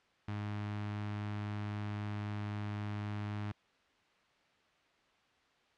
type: tone with notch filter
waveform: sawtooth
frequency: 103.83 Hz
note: G#2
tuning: in tune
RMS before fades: -39 dBFS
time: 0.28-3.52 s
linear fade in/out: 5 ms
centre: 490 Hz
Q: 1.5
effects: white hiss -69 dBFS RMS until 5.77 s + low-pass 3000 Hz 12 dB/octave